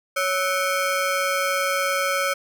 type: ring-modulated tone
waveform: 25% pulse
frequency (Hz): 931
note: A#5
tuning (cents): -2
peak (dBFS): -14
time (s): 0.16-2.34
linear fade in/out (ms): 10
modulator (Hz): 374
effects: none